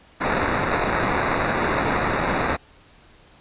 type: noise with sample-and-hold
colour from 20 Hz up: violet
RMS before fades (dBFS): -22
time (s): 0.2-2.57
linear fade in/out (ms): 20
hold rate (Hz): 3150
effects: pink hiss -52 dBFS RMS until 3.4 s + resampled to 8000 Hz